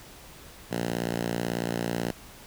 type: tone with high-pass filter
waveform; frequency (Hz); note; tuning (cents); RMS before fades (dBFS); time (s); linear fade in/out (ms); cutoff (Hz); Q
5% pulse; 58.2; A#1; -2; -30; 0.71-2.11; 5; 150; 1.5
effects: pink hiss -48 dBFS RMS until 2.46 s